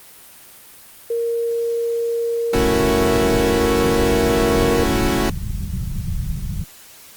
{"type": "tone with pitch glide", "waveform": "sine", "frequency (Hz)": [465.9, 468.9], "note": ["A#4", "A#4"], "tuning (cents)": [-1, 10], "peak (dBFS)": -18, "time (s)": [1.1, 4.84], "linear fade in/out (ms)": 5, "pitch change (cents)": 11, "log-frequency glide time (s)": [2.57, 3.21]}
{"type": "chord", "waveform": "sawtooth", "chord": "F# minor seventh", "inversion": "first", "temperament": "equal", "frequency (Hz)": [220, 277.2, 329.6, 370], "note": ["A3", "C#4", "E4", "F#4"], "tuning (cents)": [0, 0, 0, 0], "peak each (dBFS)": -19, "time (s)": [2.53, 5.3], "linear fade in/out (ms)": 5}
{"type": "low-pass noise", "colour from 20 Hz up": "pink", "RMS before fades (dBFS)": -24, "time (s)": [2.55, 6.64], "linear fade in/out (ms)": 0, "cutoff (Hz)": 200, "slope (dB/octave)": 96}
{"effects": ["white hiss -43 dBFS RMS until 7.16 s", "Opus 32 kbps"]}